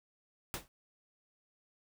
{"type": "noise with exponential decay", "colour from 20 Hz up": "pink", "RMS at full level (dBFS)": -34, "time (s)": [0.54, 0.68], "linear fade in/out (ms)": 0, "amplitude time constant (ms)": 30, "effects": []}